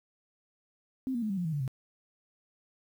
sine tone with pitch steps, 261.6 / 237.1 / 215 / 194.85 / 176.63 / 160.11 / 145.13 / 131.56 Hz, C4 / A#3 / A3 / G3 / F3 / D#3 / D3 / C3, 0 / +30 / -40 / -10 / +20 / +50 / -20 / +10 cents, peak -29 dBFS, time 1.07-1.678 s, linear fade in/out 0 ms, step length 76 ms, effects 10-bit

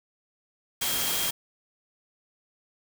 sine tone in noise, 3235 Hz, G#7, 46 cents flat, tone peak -34 dBFS, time 0.81-1.31 s, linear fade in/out 10 ms, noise white, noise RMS -28 dBFS, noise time 0.81-1.31 s, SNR -9 dB, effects none

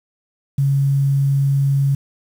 sine tone with quantisation, 138.59 Hz, C#3, in tune, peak -13 dBFS, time 0.58-1.95 s, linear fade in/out 5 ms, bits 7, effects none

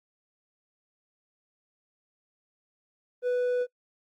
sine tone with hard clipping, 494.3 Hz, B4, 1 cent sharp, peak -25 dBFS, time 3.22-3.67 s, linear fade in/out 50 ms, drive 3 dB, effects noise-tail reverb RT60 0.1 s tail -25 dB re dry + Opus 32 kbps

